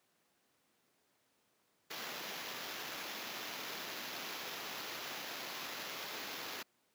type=noise with sample-and-hold; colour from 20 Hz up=white; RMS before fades=-44 dBFS; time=1.9-6.63 s; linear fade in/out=10 ms; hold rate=8820 Hz; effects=pink hiss -75 dBFS RMS until 6.94 s + high-pass 200 Hz 12 dB/octave